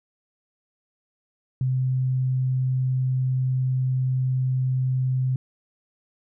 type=tone; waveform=sine; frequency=129.3 Hz; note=C3; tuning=20 cents flat; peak=-20 dBFS; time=1.61-5.36 s; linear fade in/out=2 ms; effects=none